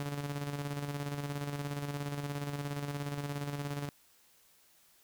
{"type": "tone with tremolo", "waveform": "sawtooth", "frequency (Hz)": 143.4, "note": "D3", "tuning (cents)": -41, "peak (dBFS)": -30, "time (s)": [0, 3.89], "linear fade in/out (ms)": 0, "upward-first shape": "square", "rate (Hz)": 17, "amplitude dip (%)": 45, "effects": ["white hiss -65 dBFS RMS until 5.03 s"]}